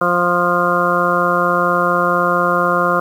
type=harmonic tone; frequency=175.6 Hz; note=F3; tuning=10 cents sharp; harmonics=1 / 2 / 3 / 4 / 6 / 7 / 8; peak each=-23 / -23 / -19 / -23 / -19 / -18 / -20 dBFS; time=0.01-3 s; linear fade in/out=5 ms; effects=7-bit